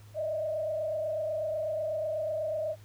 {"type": "tone with frequency modulation", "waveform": "sine", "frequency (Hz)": 622.3, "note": "D#5", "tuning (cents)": 0, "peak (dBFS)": -29, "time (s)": [0.14, 2.76], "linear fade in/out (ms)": 50, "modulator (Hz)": 28.1, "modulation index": 1, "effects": ["added 104 Hz sine -49 dBFS peak until 2.84 s", "pink hiss -60 dBFS RMS until 2.84 s"]}